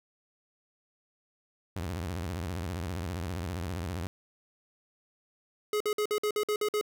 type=tone with vibrato; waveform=sawtooth; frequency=87.31 Hz; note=F2; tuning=in tune; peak=-29 dBFS; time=1.76-4.07 s; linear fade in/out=0 ms; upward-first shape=sine; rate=15 Hz; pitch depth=220 cents each way
type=tone bursts; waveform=square; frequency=421.2 Hz; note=G#4; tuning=24 cents sharp; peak=-27 dBFS; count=9; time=5.73-6.812 s; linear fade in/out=2 ms; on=74 ms; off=52 ms
effects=none